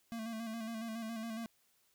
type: tone with vibrato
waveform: square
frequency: 225.4 Hz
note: A3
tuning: 42 cents sharp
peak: -40 dBFS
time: 0.12-1.46 s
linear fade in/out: 0 ms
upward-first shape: square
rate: 7.2 Hz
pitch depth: 39 cents each way
effects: white hiss -73 dBFS RMS until 1.94 s